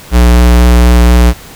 square tone with vibrato, 60.2 Hz, B1, 44 cents flat, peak -3 dBFS, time 0.11-1.34 s, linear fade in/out 50 ms, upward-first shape sine, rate 4.1 Hz, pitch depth 12 cents each way, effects pink hiss -32 dBFS RMS until 1.55 s

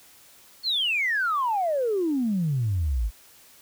sine exponential sweep, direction down, 4435 to 49 Hz, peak -21 dBFS, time 0.63-3.11 s, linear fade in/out 50 ms, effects tanh soft clip ceiling -17 dBFS + white hiss -53 dBFS RMS until 3.61 s

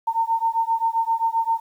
sine beating tone pair, 906 / 913.6 Hz, A#5 / A#5, -50 / -35 cents, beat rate 7.6 Hz, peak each -22 dBFS, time 0.07-1.6 s, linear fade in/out 10 ms, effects 9-bit

